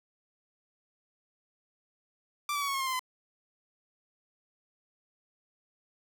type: tone with pitch steps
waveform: sawtooth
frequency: 1174.7 / 1151.2 / 1128.2 / 1105.6 / 1083.4 / 1061.8 / 1040.5 / 1019.7 Hz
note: D6 / D6 / C#6 / C#6 / C#6 / C6 / C6 / C6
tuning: 0 / -35 / +30 / -5 / -40 / +25 / -10 / -45 cents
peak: -26 dBFS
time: 2.49-2.994 s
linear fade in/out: 2 ms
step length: 63 ms
effects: none